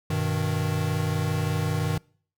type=chord; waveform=square; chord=G augmented; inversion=none; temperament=equal; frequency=98 / 123.47 / 155.56 Hz; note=G2 / B2 / D#3; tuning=0 / 0 / 0 cents; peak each=-29 / -32 / -27 dBFS; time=0.1-1.98 s; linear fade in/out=5 ms; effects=noise-tail reverb RT60 0.5 s tail -26 dB re dry